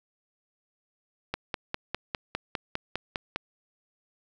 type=click train; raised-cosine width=0.3 ms; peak=-13 dBFS; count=11; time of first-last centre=1.34-3.36 s; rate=4.95 Hz; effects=9-bit